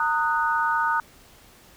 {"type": "chord", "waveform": "sine", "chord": "D# minor", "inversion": "second", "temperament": "equal with one note detuned", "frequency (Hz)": [915.8, 1244.5, 1480], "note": ["A#5", "D#6", "F#6"], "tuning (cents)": [-31, 0, 0], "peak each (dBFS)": [-24, -25, -25], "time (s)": [0, 1], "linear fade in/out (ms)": 2, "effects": ["pink hiss -52 dBFS RMS until 1.76 s"]}